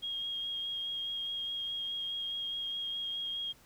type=tone with vibrato; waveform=sine; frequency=3259 Hz; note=G#7; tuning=33 cents flat; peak=-34 dBFS; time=0.02-3.53 s; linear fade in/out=20 ms; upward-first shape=sine; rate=4.8 Hz; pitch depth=12 cents each way; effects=pink hiss -61 dBFS RMS until 3.65 s